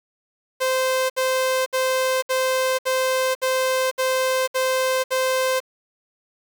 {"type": "tone bursts", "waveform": "sawtooth", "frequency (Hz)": 519, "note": "C5", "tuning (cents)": -14, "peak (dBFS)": -15, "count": 9, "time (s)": [0.6, 5.604], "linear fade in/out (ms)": 20, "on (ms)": 500, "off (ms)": 63, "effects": ["7-bit"]}